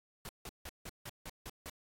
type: noise bursts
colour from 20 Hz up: pink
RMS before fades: -45 dBFS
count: 8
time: 0.25-1.698 s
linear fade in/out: 2 ms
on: 41 ms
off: 160 ms
effects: AAC 48 kbps